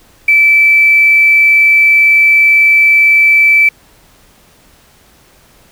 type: tone with quantisation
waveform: sine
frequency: 2319 Hz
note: D7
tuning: 22 cents flat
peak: -4 dBFS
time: 0.28-3.69 s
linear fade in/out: 5 ms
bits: 5
effects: pink hiss -46 dBFS RMS until 5.71 s